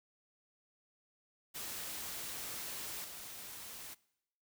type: noise with level steps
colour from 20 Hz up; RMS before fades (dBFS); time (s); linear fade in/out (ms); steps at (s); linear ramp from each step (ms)
white; -43 / -48; 1.54-3.95; 20; 3.04; 5
effects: noise-tail reverb RT60 0.8 s tail -22 dB re dry